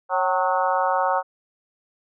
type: harmonic tone with a mistuned harmonic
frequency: 183.1 Hz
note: F#3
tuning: 18 cents flat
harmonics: 3 / 4 / 5 / 6 / 7 / 8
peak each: -25 / -24 / -24 / -27 / -27 / -32 dBFS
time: 0.09-1.23 s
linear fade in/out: 50 ms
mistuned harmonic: 4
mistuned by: +60 cents
effects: none